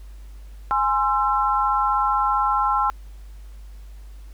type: chord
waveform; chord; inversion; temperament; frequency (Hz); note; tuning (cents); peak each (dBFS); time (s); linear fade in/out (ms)
sine; Ab augmented; none; equal with one note detuned; 830.6 / 1046.5 / 1342.3; Ab5 / C6 / E6; 0 / 0 / +31; -22; 0.71-2.9; 0
effects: added 50 Hz sine -37 dBFS peak until 4.33 s + pink hiss -57 dBFS RMS until 4.33 s